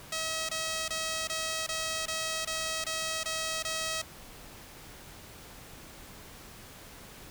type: tone bursts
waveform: 5% pulse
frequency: 641 Hz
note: E5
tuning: 49 cents flat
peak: -20 dBFS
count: 10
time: 0.12-4.018 s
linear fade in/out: 5 ms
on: 370 ms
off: 22 ms
effects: pink hiss -49 dBFS RMS until 7.3 s